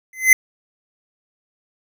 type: tone with exponential growth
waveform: square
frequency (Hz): 2049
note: C7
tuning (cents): -37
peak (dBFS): -4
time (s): 0.13-0.33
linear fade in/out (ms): 2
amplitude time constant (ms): 43
effects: none